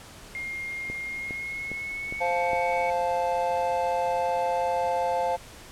sine tone with pitch glide, 2126 to 2230 Hz, C7 to C#7, +27 to +10 cents, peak -31 dBFS, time 0.35-2.9 s, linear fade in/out 0 ms, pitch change +83 cents, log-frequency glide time 1.04-2.31 s
click train, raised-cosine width 2 ms, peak -23 dBFS, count 5, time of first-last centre 0.9-2.533 s, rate 2.45 Hz
triangle chord, F major, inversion second, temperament just, 523.8 / 698.5 / 873.1 Hz, C5 / F5 / A5, +2 / 0 / -14 cents, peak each -26 dBFS, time 2.2-5.37 s, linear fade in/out 20 ms
effects pink hiss -46 dBFS RMS until 5.71 s + low-pass 11000 Hz 12 dB/octave

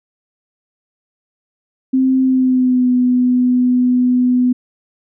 sine tone with pitch glide, 261.6 to 249.4 Hz, C4 to B3, 0 to +17 cents, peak -10 dBFS, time 1.93-4.53 s, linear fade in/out 10 ms, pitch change -83 cents, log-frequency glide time 2.22-2.9 s, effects none

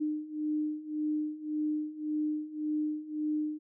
sine beating tone pair, 302.8 / 304.6 Hz, D#4 / D#4, -47 / -37 cents, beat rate 1.8 Hz, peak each -35 / -32 dBFS, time 0-3.59 s, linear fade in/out 20 ms, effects none

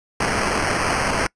blue noise with sample-and-hold, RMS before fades -21 dBFS, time 0.2-1.27 s, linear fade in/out 5 ms, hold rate 3675 Hz, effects noise-tail reverb RT60 0.1 s tail -25 dB re dry + resampled to 22050 Hz

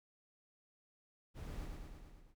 brown noise with echo, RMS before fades -45 dBFS, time 1.34-1.69 s, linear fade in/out 50 ms, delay 110 ms, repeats 6, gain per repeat -3 dB, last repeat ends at 2.35 s, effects none

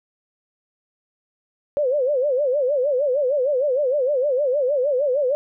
sine tone with vibrato, 544 Hz, C#5, 33 cents flat, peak -17 dBFS, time 1.77-5.35 s, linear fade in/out 0 ms, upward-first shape sine, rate 6.5 Hz, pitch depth 170 cents each way, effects none

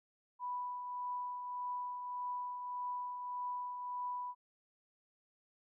sine tone with tremolo, 987.8 Hz, B5, in tune, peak -36 dBFS, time 0.39-4.35 s, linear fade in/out 50 ms, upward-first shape triangle, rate 1.7 Hz, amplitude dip 45%, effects none

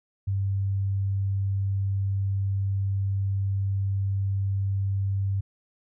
sine tone, 98 Hz, G2, in tune, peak -23 dBFS, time 0.27-5.41 s, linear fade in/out 10 ms, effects none

